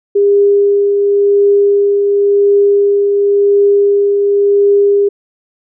sine tone with tremolo, 403.7 Hz, G#4, 49 cents flat, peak -5 dBFS, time 0.15-5.09 s, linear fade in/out 10 ms, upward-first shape triangle, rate 0.93 Hz, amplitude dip 35%, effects none

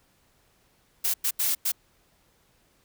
blue noise bursts at uneven times, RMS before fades -25 dBFS, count 4, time 1.04-1.14 / 1.24-1.31 / 1.39-1.55 / 1.65-1.72 s, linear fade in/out 10 ms, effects pink hiss -65 dBFS RMS until 2.84 s

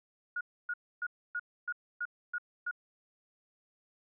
sine tone bursts, 1443 Hz, F#6, 44 cents flat, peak -32 dBFS, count 8, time 0.36-2.712 s, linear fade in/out 5 ms, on 49 ms, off 280 ms, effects none

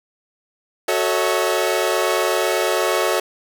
sawtooth chord, F# minor seventh, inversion none, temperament equal with one note detuned, 370 / 440 / 554.4 / 642.7 Hz, F#4 / A4 / C#5 / E5, 0 / 0 / 0 / -44 cents, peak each -19 dBFS, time 0.88-3.2 s, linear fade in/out 5 ms, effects none

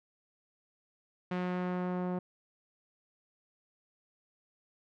sawtooth tone with low-pass filter sweep, 180.7 Hz, F#3, 41 cents flat, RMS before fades -34 dBFS, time 1.31-2.19 s, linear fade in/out 5 ms, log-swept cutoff 2500 to 880 Hz, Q 0.9, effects none

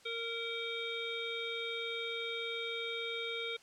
harmonic tone, 461.7 Hz, A#4, 17 cents flat, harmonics 1 / 3 / 5 / 7 / 8, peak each -41 / -46 / -41 / -45 / -42 dBFS, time 0.05-3.57 s, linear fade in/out 10 ms, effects white hiss -61 dBFS RMS until 3.62 s + low-pass 7000 Hz 12 dB/octave

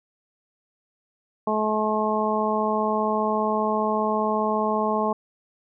harmonic tone, 214.9 Hz, A3, 41 cents flat, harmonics 1 / 2 / 3 / 4 / 5, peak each -27 / -27 / -27 / -27 / -27 dBFS, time 1.47-5.13 s, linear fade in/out 5 ms, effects none

